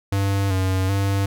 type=tone with vibrato; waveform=square; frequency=96.4 Hz; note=G2; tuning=28 cents flat; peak=-19 dBFS; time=0.12-1.26 s; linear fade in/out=5 ms; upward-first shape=square; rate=1.3 Hz; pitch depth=39 cents each way; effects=none